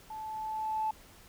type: tone with level ramp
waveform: sine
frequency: 871 Hz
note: A5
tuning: 18 cents flat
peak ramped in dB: -39 to -27 dBFS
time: 0.1-0.91 s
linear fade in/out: 5 ms
effects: tanh soft clip ceiling -23 dBFS + pink hiss -56 dBFS RMS until 1.28 s